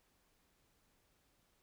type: silence
effects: pink hiss -75 dBFS RMS until 1.62 s

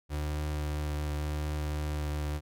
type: tone with vibrato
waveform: 35% pulse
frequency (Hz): 74.9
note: D2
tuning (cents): +35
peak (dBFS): -29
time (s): 0.09-2.41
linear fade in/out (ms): 50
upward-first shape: sine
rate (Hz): 0.81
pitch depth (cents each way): 8
effects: none

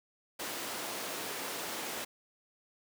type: high-pass noise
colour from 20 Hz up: pink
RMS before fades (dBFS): -39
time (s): 0.39-2.05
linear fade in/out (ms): 10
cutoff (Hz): 330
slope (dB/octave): 12
effects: none

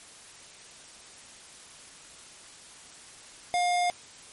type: tone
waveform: square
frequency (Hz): 710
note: F5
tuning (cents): +28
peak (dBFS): -24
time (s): 3.54-3.9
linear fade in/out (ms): 0
effects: white hiss -49 dBFS RMS until 4.32 s + MP3 48 kbps

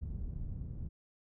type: low-pass noise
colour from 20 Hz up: pink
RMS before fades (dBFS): -40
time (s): 0.01-0.89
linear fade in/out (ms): 20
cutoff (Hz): 120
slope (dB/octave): 12
effects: none

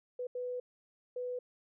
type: tone bursts at uneven times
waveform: sine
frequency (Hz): 496.2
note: B4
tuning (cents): +8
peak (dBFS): -35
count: 3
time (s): 0.19-0.27 / 0.35-0.6 / 1.16-1.39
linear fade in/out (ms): 5
effects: none

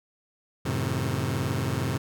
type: chord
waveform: sawtooth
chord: F# diminished seventh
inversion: none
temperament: just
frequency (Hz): 92.5 / 111 / 133.2 / 159.84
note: F#2 / A2 / C3 / Eb3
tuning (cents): 0 / +16 / +31 / +47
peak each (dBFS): -28 / -27 / -25 / -31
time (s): 0.65-1.98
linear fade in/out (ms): 10
effects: none

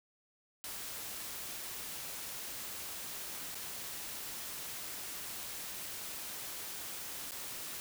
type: noise with dropouts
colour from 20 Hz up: white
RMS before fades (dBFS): -43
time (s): 0.64-7.8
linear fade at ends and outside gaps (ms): 0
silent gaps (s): 3.546-3.553 / 7.31-7.319
effects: none

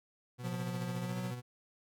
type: tone with tremolo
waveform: 40% pulse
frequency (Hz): 123.2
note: B2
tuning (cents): -4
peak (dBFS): -35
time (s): 0.38-1.42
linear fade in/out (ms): 50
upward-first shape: sine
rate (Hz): 14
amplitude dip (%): 55
type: tone with pitch glide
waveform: square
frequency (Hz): 177.5 to 182.91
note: F3 to F#3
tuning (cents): +28 to -20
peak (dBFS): -39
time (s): 0.43-1.32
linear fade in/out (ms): 20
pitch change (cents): +52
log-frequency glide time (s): 1.03-1.15
effects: none

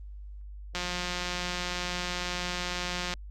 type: click train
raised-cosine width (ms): 0.2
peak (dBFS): -15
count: 426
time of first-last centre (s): 0.75-3.138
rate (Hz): 178
effects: added 50 Hz sine -40 dBFS peak until 3.3 s + Opus 24 kbps

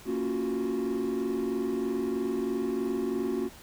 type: chord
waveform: triangle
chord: Gb major seventh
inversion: first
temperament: just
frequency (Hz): 231.2 / 277.5 / 346.9 / 370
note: Bb3 / Db4 / F4 / Gb4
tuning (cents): -14 / +2 / -12 / 0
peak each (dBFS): -31 / -31 / -32 / -28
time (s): 0.05-3.5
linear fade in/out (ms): 50
effects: tanh soft clip ceiling -20 dBFS + pink hiss -50 dBFS RMS until 3.62 s

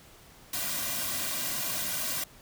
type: noise with comb filter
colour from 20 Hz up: white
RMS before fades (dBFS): -32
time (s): 0.53-2.24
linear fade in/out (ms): 5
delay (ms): 2.3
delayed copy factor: -0.8
effects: pink hiss -54 dBFS RMS until 2.41 s

